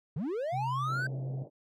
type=linear sweep; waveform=triangle; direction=up; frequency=123.47 to 1568 Hz; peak=-29 dBFS; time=0.16-1.07 s; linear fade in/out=5 ms
type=tone with pitch glide; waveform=sine; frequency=130.81 to 132.94 Hz; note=C3 to C3; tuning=0 to +28 cents; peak=-33 dBFS; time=0.52-1.44 s; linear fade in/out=20 ms; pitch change=+28 cents; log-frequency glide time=0.95-1.14 s
type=band-pass noise; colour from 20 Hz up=white; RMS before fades=-47 dBFS; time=0.86-1.5 s; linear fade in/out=50 ms; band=110 to 670 Hz; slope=48 dB/octave
effects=none